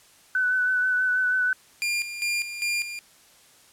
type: tone with vibrato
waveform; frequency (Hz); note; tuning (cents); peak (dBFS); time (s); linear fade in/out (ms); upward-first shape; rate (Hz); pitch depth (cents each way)
sine; 1500; F#6; +23; -20; 0.35-1.53; 2; sine; 6.2; 22
type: tone with tremolo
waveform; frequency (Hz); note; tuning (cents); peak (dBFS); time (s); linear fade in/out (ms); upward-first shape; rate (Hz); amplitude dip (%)
sawtooth; 2400; D7; +37; -20; 1.82-2.99; 0; square; 2.5; 65
effects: white hiss -55 dBFS RMS until 3.72 s + low-pass 11000 Hz 12 dB/octave